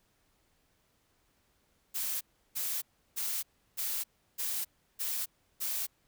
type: noise bursts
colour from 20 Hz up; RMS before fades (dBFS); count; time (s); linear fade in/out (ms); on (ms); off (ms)
blue; -34; 7; 1.94-5.87; 20; 270; 340
effects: pink hiss -72 dBFS RMS until 6.07 s